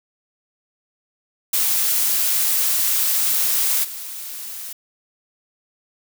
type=noise with level steps; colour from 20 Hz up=blue; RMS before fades=-19 / -32 dBFS; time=1.53-4.73 s; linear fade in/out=5 ms; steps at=3.83 s; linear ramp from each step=20 ms; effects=none